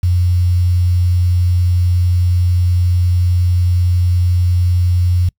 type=tone with quantisation; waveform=sine; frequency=88.9 Hz; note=F2; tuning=31 cents sharp; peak=-10 dBFS; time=0.03-5.29 s; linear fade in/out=5 ms; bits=6; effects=noise-tail reverb RT60 0.1 s tail -26 dB re dry